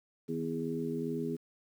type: harmonic tone with a mistuned harmonic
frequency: 82.41 Hz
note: E2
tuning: in tune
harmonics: 2 / 3 / 4 / 5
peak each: -39 / -36 / -40 / -37 dBFS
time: 0.28-1.37 s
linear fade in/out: 20 ms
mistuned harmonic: 2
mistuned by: -55 cents
effects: 10-bit